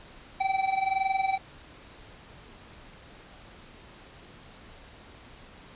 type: tone with amplitude modulation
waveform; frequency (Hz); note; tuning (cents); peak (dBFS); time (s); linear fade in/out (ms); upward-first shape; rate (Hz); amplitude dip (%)
square; 771; G5; -29; -22; 0.4-1.38; 10; sine; 21.5; 75
effects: pink hiss -50 dBFS RMS until 5.75 s + resampled to 8000 Hz